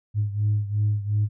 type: beating tone pair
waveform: sine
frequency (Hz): 103.83 / 106.63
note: G#2 / G#2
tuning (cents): 0 / +46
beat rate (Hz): 2.8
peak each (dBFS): -21 / -25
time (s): 0.14-1.29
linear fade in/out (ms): 50
effects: tanh soft clip ceiling -15 dBFS